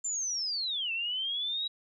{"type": "linear two-way sweep", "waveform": "sine", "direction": "down then up", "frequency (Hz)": [7290, 2637, 3875], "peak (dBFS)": -30, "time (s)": [0.04, 1.68], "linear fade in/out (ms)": 10, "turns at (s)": 0.92, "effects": []}